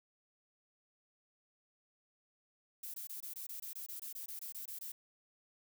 violet noise bursts, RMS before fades -45 dBFS, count 16, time 2.83-4.92 s, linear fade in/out 5 ms, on 110 ms, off 22 ms, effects none

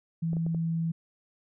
sine tone, 164.81 Hz, E3, in tune, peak -26 dBFS, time 0.22-0.92 s, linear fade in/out 10 ms
clicks, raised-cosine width 2 ms, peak -27 dBFS, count 4, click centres 0.332 / 0.368 / 0.465 / 0.547 s
effects none

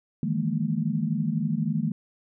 sine tone cluster, 153.8 / 166.1 / 206.1 / 229.7 Hz, D#3 / E3 / G#3 / A#3, -20 / +13 / -13 / -25 cents, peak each -29 dBFS, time 0.23-1.92 s, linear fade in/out 2 ms, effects none

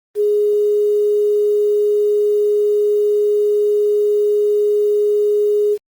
sine tone with quantisation, 416.2 Hz, G#4, 4 cents sharp, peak -12 dBFS, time 0.15-5.78 s, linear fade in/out 50 ms, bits 7, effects Opus 32 kbps

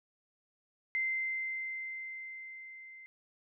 sine tone with level ramp, 2079 Hz, C7, 12 cents flat, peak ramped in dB -29 to -49 dBFS, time 0.95-3.06 s, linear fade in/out 0 ms, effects none

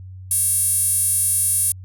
sawtooth tone with high-pass filter, 550 Hz, C#5, 14 cents flat, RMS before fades -19 dBFS, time 0.31-1.72 s, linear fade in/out 2 ms, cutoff 10000 Hz, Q 7.4, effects added 93 Hz sine -34 dBFS peak until 1.84 s

